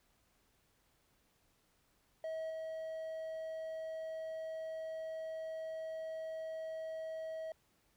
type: tone with level steps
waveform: triangle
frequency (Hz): 641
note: E5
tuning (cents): -49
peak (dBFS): -36 / -38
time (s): 2.24-7.52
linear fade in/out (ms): 2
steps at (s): 2.5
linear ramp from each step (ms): 5
effects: pink hiss -74 dBFS RMS until 7.96 s